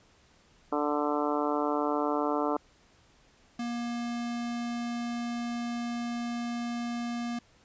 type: harmonic tone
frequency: 147.5 Hz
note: D3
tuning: 8 cents sharp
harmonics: 2 / 3 / 4 / 5 / 6 / 7 / 8 / 9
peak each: -31 / -33 / -34 / -35 / -36 / -36 / -37 / -38 dBFS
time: 0.72-2.57 s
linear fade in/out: 5 ms
type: tone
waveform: square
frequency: 237.6 Hz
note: A#3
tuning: 33 cents sharp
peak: -32 dBFS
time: 3.59-7.39 s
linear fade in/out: 5 ms
effects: pink hiss -62 dBFS RMS until 7.64 s + resampled to 16000 Hz